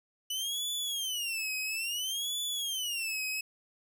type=tone with vibrato; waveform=sawtooth; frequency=2960 Hz; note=F#7; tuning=in tune; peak=-29 dBFS; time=0.3-3.41 s; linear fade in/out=5 ms; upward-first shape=sine; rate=0.59 Hz; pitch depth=270 cents each way; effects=none